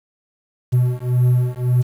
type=beating tone pair; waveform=triangle; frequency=123.47 / 125.27 Hz; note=B2 / B2; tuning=0 / +25 cents; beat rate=1.8 Hz; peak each=-15 dBFS; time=0.72-1.83 s; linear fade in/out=20 ms; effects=7-bit